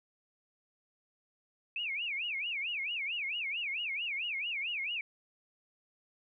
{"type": "tone with vibrato", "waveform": "sine", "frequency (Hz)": 2489, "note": "D#7", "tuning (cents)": 0, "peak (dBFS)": -33, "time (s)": [1.76, 5.01], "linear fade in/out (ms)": 2, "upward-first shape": "sine", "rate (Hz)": 4.5, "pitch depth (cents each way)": 270, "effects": []}